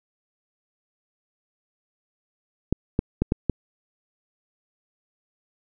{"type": "clicks", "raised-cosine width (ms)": 3, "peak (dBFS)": -7, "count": 5, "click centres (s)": [2.726, 2.991, 3.22, 3.321, 3.497], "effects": []}